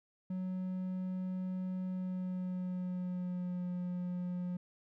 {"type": "tone with pitch glide", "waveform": "triangle", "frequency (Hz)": [185, 178.9], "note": ["F#3", "F3"], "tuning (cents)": [0, 42], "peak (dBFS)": -33, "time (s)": [0.3, 4.57], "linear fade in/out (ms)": 5, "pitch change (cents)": -58, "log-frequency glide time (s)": [1.87, 3.68], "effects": []}